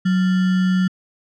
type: tone with sample-and-hold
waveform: sine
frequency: 185 Hz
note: F#3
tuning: in tune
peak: -14 dBFS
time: 0.05-0.88 s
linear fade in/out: 10 ms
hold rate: 1575 Hz
effects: low-pass 4000 Hz 12 dB/octave